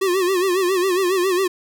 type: tone with vibrato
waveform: square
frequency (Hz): 370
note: F#4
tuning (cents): 0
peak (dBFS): -17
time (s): 0.01-1.48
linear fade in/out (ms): 10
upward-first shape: sine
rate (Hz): 7.3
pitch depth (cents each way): 100
effects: none